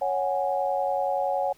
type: chord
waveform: sine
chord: C# suspended fourth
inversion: none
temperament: equal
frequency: 554.4 / 740 / 830.6 Hz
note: C#5 / F#5 / G#5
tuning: 0 / 0 / 0 cents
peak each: -27 / -27 / -29 dBFS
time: 0.01-1.53 s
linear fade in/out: 10 ms
effects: pink hiss -58 dBFS RMS until 1.57 s